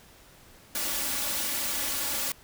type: noise with comb filter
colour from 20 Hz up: white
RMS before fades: -30 dBFS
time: 0.75-2.32 s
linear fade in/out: 2 ms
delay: 3.5 ms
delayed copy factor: +0.8
effects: pink hiss -54 dBFS RMS until 2.43 s

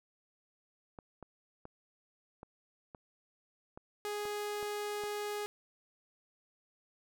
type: clicks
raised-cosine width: 1 ms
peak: -33 dBFS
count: 9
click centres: 0.988 / 1.227 / 1.654 / 2.431 / 2.948 / 3.775 / 4.254 / 4.628 / 5.037 s
type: tone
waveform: sawtooth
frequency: 415.3 Hz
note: G#4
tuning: in tune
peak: -32 dBFS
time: 4.05-5.46 s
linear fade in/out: 0 ms
effects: none

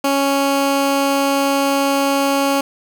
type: tone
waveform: 15% pulse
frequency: 277.2 Hz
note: C#4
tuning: in tune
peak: -8 dBFS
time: 0.04-2.61 s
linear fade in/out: 5 ms
effects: none

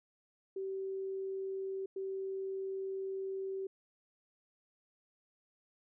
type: tone bursts at uneven times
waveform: sine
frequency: 385.1 Hz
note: G4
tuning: 31 cents flat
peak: -36 dBFS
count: 2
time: 0.56-1.86 / 1.96-3.67 s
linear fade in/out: 5 ms
effects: none

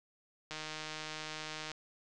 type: click train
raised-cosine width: 0.2 ms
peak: -24 dBFS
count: 188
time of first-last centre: 0.51-1.716 s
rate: 155 Hz
effects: resampled to 24000 Hz

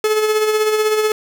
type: tone with tremolo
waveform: 45% pulse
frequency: 430 Hz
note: A4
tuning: 40 cents flat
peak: -12 dBFS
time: 0.04-1.12 s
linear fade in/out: 2 ms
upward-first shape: sine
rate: 16 Hz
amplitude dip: 45%
effects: none

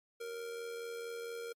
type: tone with amplitude modulation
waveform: square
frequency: 466.2 Hz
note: A#4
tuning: in tune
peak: -39 dBFS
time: 0.2-1.53 s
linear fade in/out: 10 ms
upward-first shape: sine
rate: 84.4 Hz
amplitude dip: 45%
effects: MP3 64 kbps

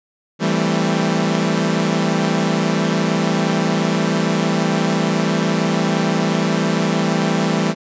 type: chord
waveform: sawtooth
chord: A minor seventh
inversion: second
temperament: equal with one note detuned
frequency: 164.81 / 196 / 222 / 261.6 Hz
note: E3 / G3 / A3 / C4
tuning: 0 / 0 / +16 / 0 cents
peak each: -16 / -16 / -18 / -22 dBFS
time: 0.39-7.75 s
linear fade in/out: 50 ms
effects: resampled to 16000 Hz

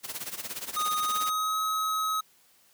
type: noise with tremolo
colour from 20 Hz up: white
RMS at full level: -34 dBFS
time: 0.03-1.31 s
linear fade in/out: 20 ms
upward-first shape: sine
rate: 17 Hz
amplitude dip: 80%
type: tone with pitch glide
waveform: square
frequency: 1241 to 1276.6 Hz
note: D#6 to D#6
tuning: -5 to +44 cents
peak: -27 dBFS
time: 0.76-2.21 s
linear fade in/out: 10 ms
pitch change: +49 cents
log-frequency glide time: 0.98-1.59 s
effects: white hiss -62 dBFS RMS until 2.73 s + high-pass 80 Hz 12 dB/octave

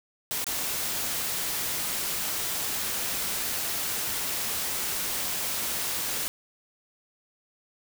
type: noise with dropouts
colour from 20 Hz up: white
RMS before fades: -30 dBFS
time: 0.31-6.28 s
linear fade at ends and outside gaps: 0 ms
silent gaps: 0.443-0.467 s
effects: none

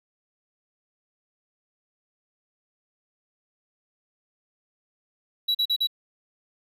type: tone bursts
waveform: triangle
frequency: 3910 Hz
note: B7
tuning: 18 cents flat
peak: -19 dBFS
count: 4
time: 5.48-5.872 s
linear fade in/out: 10 ms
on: 68 ms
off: 40 ms
effects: none

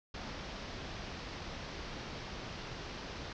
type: low-pass noise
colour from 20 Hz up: pink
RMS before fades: -44 dBFS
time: 0.14-3.33 s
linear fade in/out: 5 ms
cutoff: 5700 Hz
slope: 48 dB/octave
effects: none

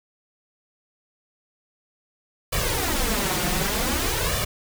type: noise with flanger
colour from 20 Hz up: pink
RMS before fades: -24 dBFS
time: 2.52-4.45 s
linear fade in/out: 10 ms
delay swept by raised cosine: 1.7 to 5.6 ms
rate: 0.54 Hz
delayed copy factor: +0.85
effects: none

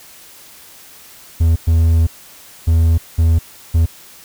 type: tone bursts at uneven times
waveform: triangle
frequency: 82 Hz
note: E2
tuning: 9 cents flat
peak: -7 dBFS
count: 5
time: 1.4-1.56 / 1.67-2.07 / 2.67-2.98 / 3.18-3.39 / 3.74-3.86 s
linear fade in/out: 10 ms
effects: white hiss -41 dBFS RMS until 4.24 s

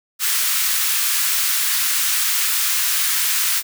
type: high-pass noise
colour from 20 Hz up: white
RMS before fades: -19 dBFS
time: 0.19-3.63 s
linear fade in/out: 50 ms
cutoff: 1200 Hz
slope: 24 dB/octave
effects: none

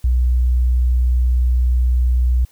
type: tone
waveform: sine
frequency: 61.74 Hz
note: B1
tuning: in tune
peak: -12 dBFS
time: 0.04-2.45 s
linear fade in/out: 5 ms
effects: white hiss -54 dBFS RMS until 2.51 s

